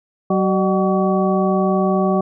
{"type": "harmonic tone with a mistuned harmonic", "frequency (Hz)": 188.9, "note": "F#3", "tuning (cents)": 36, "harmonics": [1, 2, 3, 4, 6], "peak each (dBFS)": [-17, -20, -22, -23, -25], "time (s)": [0.3, 2.21], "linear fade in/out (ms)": 5, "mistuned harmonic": 3, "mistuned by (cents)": 110, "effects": []}